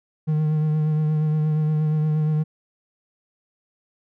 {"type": "tone with vibrato", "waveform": "triangle", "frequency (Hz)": 153.9, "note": "D#3", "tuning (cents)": -19, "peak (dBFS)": -16, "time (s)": [0.27, 2.44], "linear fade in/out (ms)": 20, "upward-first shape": "triangle", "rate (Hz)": 8.5, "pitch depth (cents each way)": 29, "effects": []}